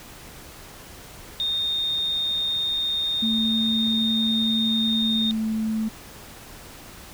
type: tone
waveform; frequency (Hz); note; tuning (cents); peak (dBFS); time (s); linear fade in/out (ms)
sine; 3671; A#7; -27; -22; 1.4-5.31; 0
type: tone with pitch glide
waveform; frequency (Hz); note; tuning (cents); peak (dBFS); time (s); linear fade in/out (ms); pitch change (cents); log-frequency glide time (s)
sine; 222.3 to 219.4; A3 to A3; +18 to -5; -22; 3.22-5.89; 10; -23; 4.99-5.5
effects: pink hiss -43 dBFS RMS until 7.13 s